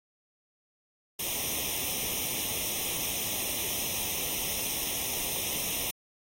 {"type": "noise with comb filter", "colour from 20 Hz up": "white", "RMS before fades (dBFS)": -32, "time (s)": [1.19, 5.91], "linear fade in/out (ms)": 5, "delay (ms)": 0.33, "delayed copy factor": 0.85, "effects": ["AAC 48 kbps"]}